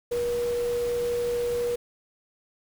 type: tone in noise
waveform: sine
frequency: 480 Hz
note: B4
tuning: 49 cents flat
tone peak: -24 dBFS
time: 0.11-1.76 s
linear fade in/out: 10 ms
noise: pink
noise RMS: -40 dBFS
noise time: 0.11-1.76 s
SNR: +13 dB
effects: none